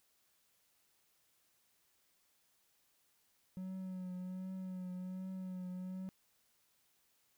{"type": "tone with vibrato", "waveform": "triangle", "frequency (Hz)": 185, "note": "F#3", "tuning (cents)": 0, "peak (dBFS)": -39, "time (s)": [3.57, 6.09], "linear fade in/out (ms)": 0, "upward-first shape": "triangle", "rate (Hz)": 1.3, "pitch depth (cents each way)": 36, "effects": ["white hiss -75 dBFS RMS until 7.37 s"]}